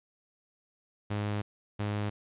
sawtooth tone bursts at uneven times, 103.83 Hz, G#2, in tune, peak -26 dBFS, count 2, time 1.1-1.42 / 1.79-2.1 s, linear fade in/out 10 ms, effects resampled to 8000 Hz + 11-bit

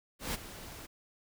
pink noise with ADSR envelope, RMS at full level -33 dBFS, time 0.19-0.87 s, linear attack 150 ms, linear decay 22 ms, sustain -14 dB, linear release 19 ms, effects none

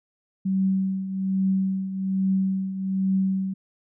sine tone with tremolo, 191.1 Hz, G3, 44 cents flat, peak -18 dBFS, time 0.45-3.54 s, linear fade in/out 10 ms, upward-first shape triangle, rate 1.2 Hz, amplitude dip 70%, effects none

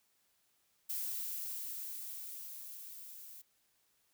violet noise with level ramp, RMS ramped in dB -38 to -52 dBFS, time 0.89-3.42 s, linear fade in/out 10 ms, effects white hiss -75 dBFS RMS until 4.13 s

